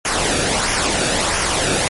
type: noise with flanger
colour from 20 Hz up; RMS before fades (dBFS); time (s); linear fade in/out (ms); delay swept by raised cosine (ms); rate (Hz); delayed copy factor
pink; -18; 0.05-1.88; 2; 0.24 to 0.99; 1.5; -0.55
effects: MP3 48 kbps